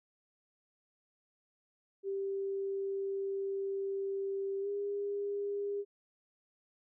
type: tone with pitch glide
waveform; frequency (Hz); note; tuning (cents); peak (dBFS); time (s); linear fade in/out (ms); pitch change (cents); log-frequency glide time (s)
sine; 392 to 404.4; G4 to G#4; 0 to -46; -33; 2.03-5.85; 50; +54; 4.61-4.68
effects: none